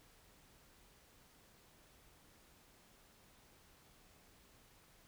silence, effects pink hiss -66 dBFS RMS until 5.07 s

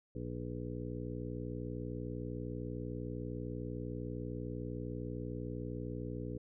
harmonic tone with a mistuned harmonic, 60 Hz, B1, 49 cents flat, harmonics 1 / 2 / 3 / 4 / 5 / 6 / 7 / 8, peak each -46 / -43 / -47 / -47 / -46 / -54 / -48 / -49 dBFS, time 0.15-6.38 s, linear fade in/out 5 ms, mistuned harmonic 8, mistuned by +46 cents, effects none

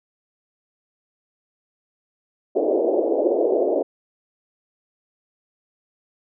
pink band-pass noise, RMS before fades -20 dBFS, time 2.55-3.83 s, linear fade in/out 10 ms, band 320 to 640 Hz, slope 48 dB/octave, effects none

